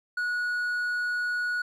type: tone with hard clipping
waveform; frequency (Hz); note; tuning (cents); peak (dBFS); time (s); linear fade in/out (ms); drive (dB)
sine; 1460; F#6; -24; -27; 0.17-1.62; 5; 3
effects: none